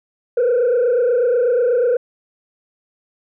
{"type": "tone with frequency modulation", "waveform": "sine", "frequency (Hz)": 487.6, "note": "B4", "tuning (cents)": -22, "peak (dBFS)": -11, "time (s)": [0.37, 1.97], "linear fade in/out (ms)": 5, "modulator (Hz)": 28.2, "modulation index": 0.95, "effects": ["tanh soft clip ceiling -11 dBFS"]}